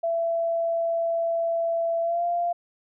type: tone with pitch glide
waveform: sine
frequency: 669 to 693.4 Hz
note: E5 to F5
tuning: +25 to -13 cents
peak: -22 dBFS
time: 0.03-2.53 s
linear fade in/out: 10 ms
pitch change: +62 cents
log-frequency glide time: 2.02-2.24 s
effects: none